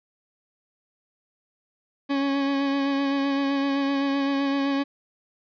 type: tone with vibrato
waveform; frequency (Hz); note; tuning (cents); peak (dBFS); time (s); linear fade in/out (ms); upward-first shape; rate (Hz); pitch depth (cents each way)
40% pulse; 277.2; C#4; 0; -21; 2.09-4.84; 20; sine; 7.8; 21
effects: resampled to 11025 Hz + 10-bit